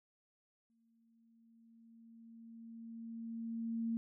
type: tone with exponential growth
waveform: sine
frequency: 228.6 Hz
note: A#3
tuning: 34 cents flat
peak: -33 dBFS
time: 0.7-3.97 s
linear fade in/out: 0 ms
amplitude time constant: 710 ms
effects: none